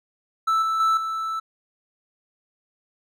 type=tone with level steps; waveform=triangle; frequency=1318.5 Hz; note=E6; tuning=in tune; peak=-16 / -19 / -15 / -23 dBFS; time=0.47-1.4 s; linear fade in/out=10 ms; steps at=0.62 / 0.8 / 0.97 s; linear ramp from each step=2 ms; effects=none